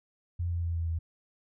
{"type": "tone with pitch steps", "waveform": "sine", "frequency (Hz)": [86.7, 85.56, 84.43, 83.31, 82.21], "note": ["F2", "F2", "E2", "E2", "E2"], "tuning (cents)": [-12, -35, 42, 19, -4], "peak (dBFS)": -28, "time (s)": [0.39, 0.99], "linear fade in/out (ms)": 10, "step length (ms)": 120, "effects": []}